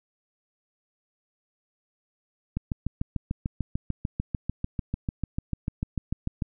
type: click train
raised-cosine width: 5 ms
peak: -15 dBFS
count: 27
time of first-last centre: 2.57-6.422 s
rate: 6.75 Hz
effects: none